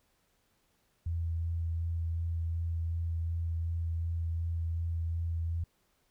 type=tone with vibrato; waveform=sine; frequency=83.3 Hz; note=E2; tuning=19 cents sharp; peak=-30 dBFS; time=1.06-5.64 s; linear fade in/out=5 ms; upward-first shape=sine; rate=2.7 Hz; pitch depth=13 cents each way; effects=pink hiss -73 dBFS RMS until 6.1 s